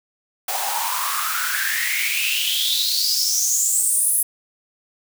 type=noise with high-pass filter sweep; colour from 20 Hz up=white; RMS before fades=-21 dBFS; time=0.48-4.23 s; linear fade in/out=5 ms; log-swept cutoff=710 to 11000 Hz; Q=8.7; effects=none